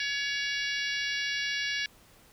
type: harmonic tone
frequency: 564 Hz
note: C#5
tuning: 30 cents sharp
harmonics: 3 / 4 / 5 / 6 / 7 / 8 / 9 / 10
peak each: -33 / -35 / -37 / -39 / -40 / -41 / -42 / -43 dBFS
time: 0-1.86 s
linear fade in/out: 2 ms
effects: pink hiss -58 dBFS RMS until 2.32 s